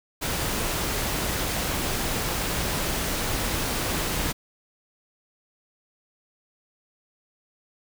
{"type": "noise", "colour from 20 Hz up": "pink", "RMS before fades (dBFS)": -27, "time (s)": [0.21, 4.33], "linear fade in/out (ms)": 20, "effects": []}